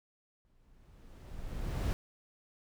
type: noise with exponential growth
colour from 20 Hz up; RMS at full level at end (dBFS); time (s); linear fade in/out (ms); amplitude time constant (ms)
brown; -29; 0.45-1.93; 0; 320
effects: none